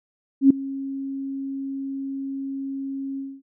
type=tone with ADSR envelope; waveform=sine; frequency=272.1 Hz; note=C#4; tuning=32 cents flat; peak=-7 dBFS; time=0.41-3.42 s; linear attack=93 ms; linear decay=4 ms; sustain=-20 dB; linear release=240 ms; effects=none